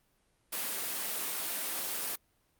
white high-pass noise, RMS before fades -35 dBFS, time 0.52-2.16 s, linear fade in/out 10 ms, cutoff 230 Hz, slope 12 dB/octave, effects pink hiss -72 dBFS RMS until 2.59 s + Opus 32 kbps

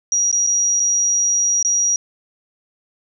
sine tone with dropouts, 5750 Hz, F8, 50 cents sharp, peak -14 dBFS, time 0.12-1.96 s, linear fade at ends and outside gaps 1 ms, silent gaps 0.314-0.327 / 0.466-0.472 / 0.797-0.801 / 1.627-1.648 s, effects none

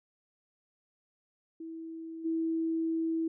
sine tone with level steps, 325.9 Hz, E4, 20 cents flat, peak -39 / -28 dBFS, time 1.6-3.28 s, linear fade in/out 5 ms, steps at 2.24 s, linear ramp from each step 20 ms, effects none

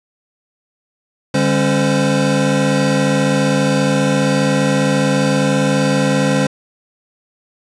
square tone cluster, 147.1 / 202 / 273.1 / 516 Hz, D3 / G#3 / C#4 / C5, +3 / -48 / -26 / -24 cents, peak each -19 dBFS, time 1.34-6.47 s, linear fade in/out 5 ms, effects resampled to 22050 Hz + 7-bit

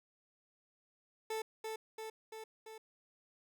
30% pulse tone with echo, 440.3 Hz, A4, 1 cent sharp, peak -34 dBFS, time 1.3-1.42 s, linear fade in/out 5 ms, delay 340 ms, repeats 4, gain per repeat -3 dB, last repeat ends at 2.78 s, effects none

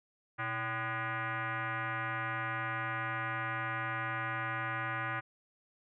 sine tone with frequency modulation, 121.9 Hz, B2, 22 cents flat, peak -33 dBFS, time 0.38-5.21 s, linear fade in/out 20 ms, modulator 448 Hz, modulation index 4.3, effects none

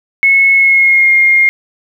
sine tone with pitch glide, 2190 to 2129 Hz, C#7 to C7, -22 to +30 cents, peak -5 dBFS, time 0.23-1.49 s, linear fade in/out 0 ms, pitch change -48 cents, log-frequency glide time 0.53-1.12 s, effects 7-bit

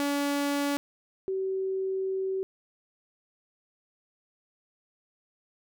sawtooth / sine tone pair in turn, 284.9 / 381.8 Hz, C#4 / G4, +48 / -46 cents, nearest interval perfect fourth, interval 506 cents, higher second, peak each -22 / -27 dBFS, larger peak first, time 0-0.77 / 1.28-2.43 s, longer second, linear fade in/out 0 ms, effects none

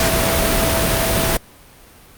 sine tone in noise, 659 Hz, E5, 1 cent flat, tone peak -22 dBFS, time 0-1.37 s, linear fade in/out 2 ms, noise pink, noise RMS -17 dBFS, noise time 0-1.37 s, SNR -8 dB, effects pink hiss -45 dBFS RMS until 2.17 s + Opus 48 kbps

